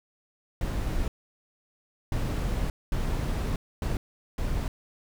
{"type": "noise bursts at uneven times", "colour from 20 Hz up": "brown", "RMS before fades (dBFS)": -28, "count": 5, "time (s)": [[0.61, 1.08], [2.12, 2.7], [2.92, 3.56], [3.82, 3.97], [4.38, 4.68]], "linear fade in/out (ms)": 2, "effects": []}